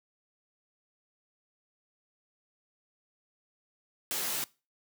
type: noise with comb filter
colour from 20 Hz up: white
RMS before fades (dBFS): -33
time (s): 4.11-4.44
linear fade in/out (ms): 0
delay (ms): 15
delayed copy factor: +0.65
effects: noise-tail reverb RT60 0.3 s tail -22 dB re dry + high-pass 150 Hz 12 dB/octave